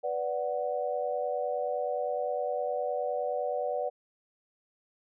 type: chord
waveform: sine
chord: B minor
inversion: none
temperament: equal with one note detuned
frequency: 493.9 / 583.6 / 740 Hz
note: B4 / D5 / F#5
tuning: 0 / -11 / 0 cents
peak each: -33 / -32 / -34 dBFS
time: 0.03-3.9 s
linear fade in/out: 20 ms
effects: none